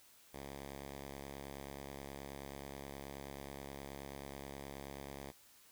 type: tone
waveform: 5% pulse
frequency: 69.4 Hz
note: C#2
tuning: 3 cents sharp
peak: -35 dBFS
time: 0.33-5.32 s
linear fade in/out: 20 ms
effects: white hiss -64 dBFS RMS until 5.71 s

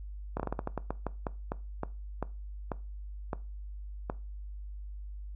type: slowing click train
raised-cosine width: 1 ms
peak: -18 dBFS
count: 17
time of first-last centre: 0.37-4.099 s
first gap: 27 ms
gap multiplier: 1.25
effects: noise-tail reverb RT60 0.3 s tail -19 dB re dry + added 50 Hz sine -39 dBFS peak until 5.35 s

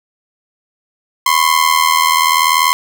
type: ring-modulated tone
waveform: sawtooth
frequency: 1046.5 Hz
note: C6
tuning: in tune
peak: -3 dBFS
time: 1.26-2.73 s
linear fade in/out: 0 ms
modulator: 40.3 Hz
effects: none

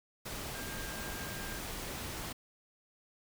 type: tone in noise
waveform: sine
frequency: 1600 Hz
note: G6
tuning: 35 cents sharp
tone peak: -47 dBFS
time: 0.54-1.59 s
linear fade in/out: 10 ms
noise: pink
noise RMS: -41 dBFS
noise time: 0.25-2.33 s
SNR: -9 dB
effects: none

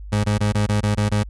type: tone bursts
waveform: 30% pulse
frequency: 104.3 Hz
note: G#2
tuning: 8 cents sharp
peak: -14 dBFS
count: 8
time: 0.12-1.234 s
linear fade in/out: 10 ms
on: 120 ms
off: 22 ms
effects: added 50 Hz sine -32 dBFS peak until 1.29 s + resampled to 24000 Hz

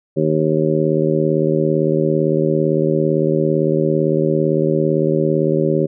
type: harmonic tone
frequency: 77.78 Hz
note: D#2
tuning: in tune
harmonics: 2 / 3 / 4 / 5 / 6 / 7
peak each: -19 / -23 / -21 / -18 / -26 / -21 dBFS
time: 0.16-5.87 s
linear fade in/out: 20 ms
effects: none

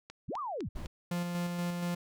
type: click train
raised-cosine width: 0.2 ms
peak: -28 dBFS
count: 4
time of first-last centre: 0.1-0.859 s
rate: 3.95 Hz
type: linear two-way sweep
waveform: sine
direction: up then down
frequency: 41.62 to 1244.5 to 41.62 Hz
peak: -34 dBFS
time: 0.28-0.69 s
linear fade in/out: 10 ms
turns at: 0.39 s
type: noise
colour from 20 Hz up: brown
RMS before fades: -38 dBFS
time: 0.75-0.87 s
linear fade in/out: 10 ms
type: tone with tremolo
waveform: 45% pulse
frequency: 174.61 Hz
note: F3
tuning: in tune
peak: -31 dBFS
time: 1.11-1.95 s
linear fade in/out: 5 ms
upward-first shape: square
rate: 4.2 Hz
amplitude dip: 30%
effects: none

